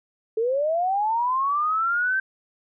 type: linear sweep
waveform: sine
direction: up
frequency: 430.7 to 1568 Hz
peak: -20 dBFS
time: 0.37-2.2 s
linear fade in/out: 5 ms
effects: none